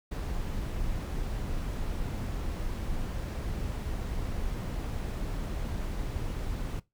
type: noise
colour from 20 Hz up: brown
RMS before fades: -33 dBFS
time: 0.11-6.8 s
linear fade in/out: 10 ms
effects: noise-tail reverb RT60 0.2 s tail -20 dB re dry